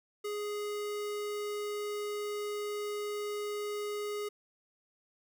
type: tone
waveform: square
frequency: 415.3 Hz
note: G#4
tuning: in tune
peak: -35 dBFS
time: 0.24-4.29 s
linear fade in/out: 10 ms
effects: none